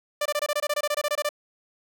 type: tone bursts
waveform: sawtooth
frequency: 591 Hz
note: D5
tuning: 11 cents sharp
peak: -19 dBFS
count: 16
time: 0.21-1.291 s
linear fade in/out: 5 ms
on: 46 ms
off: 23 ms
effects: none